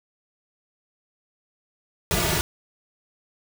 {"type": "noise with comb filter", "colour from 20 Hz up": "pink", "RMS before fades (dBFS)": -23, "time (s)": [2.11, 2.41], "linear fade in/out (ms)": 0, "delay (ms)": 3.8, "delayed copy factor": -0.85, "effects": []}